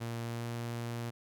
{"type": "tone with pitch glide", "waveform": "sawtooth", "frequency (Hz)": [116.54, 117.89], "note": ["A#2", "A#2"], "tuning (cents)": [0, 20], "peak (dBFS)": -32, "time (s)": [0, 1.11], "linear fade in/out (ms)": 20, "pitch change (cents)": 20, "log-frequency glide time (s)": [0.2, 0.49], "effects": []}